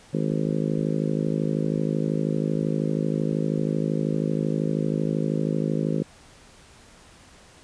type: harmonic tone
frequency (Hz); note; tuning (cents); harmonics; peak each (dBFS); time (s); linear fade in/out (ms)
52.8; G#1; +29; 3 / 4 / 5 / 6 / 7 / 8 / 9 / 10; -26 / -28 / -30 / -32 / -33 / -34 / -35 / -36; 0.13-6.03; 10
effects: pink hiss -51 dBFS RMS until 7.63 s + resampled to 22050 Hz